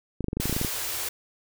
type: clicks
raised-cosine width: 3 ms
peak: -15 dBFS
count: 12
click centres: 0.207 / 0.243 / 0.284 / 0.331 / 0.37 / 0.4 / 0.456 / 0.496 / 0.527 / 0.565 / 0.614 / 0.648 s
type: band-stop noise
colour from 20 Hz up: white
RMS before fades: -31 dBFS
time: 0.4-1.09 s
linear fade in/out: 5 ms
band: 140 to 300 Hz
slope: 96 dB/octave
effects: none